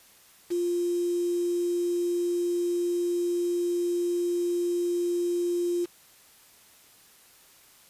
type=tone with quantisation; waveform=sine; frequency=349.2 Hz; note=F4; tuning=in tune; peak=-24 dBFS; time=0.5-5.86 s; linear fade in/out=20 ms; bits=7; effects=white hiss -56 dBFS RMS until 7.89 s + resampled to 32000 Hz